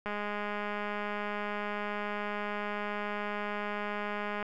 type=click train; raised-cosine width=0.5 ms; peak=-21 dBFS; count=905; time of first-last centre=0.06-4.427 s; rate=207 Hz; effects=none